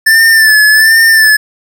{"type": "tone with vibrato", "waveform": "square", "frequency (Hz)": 1760, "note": "A6", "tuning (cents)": 0, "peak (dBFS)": -4, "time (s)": [0.06, 1.37], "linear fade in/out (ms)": 10, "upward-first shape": "sine", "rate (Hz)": 1.3, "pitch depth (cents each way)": 50, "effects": ["7-bit"]}